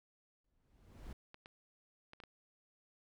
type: noise with exponential growth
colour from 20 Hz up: brown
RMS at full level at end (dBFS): -46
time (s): 0.44-1.13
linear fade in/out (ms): 5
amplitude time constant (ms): 150
type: clicks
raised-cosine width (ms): 0.3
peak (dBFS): -36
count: 5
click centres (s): 1.344 / 1.459 / 2.134 / 2.202 / 2.237
effects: none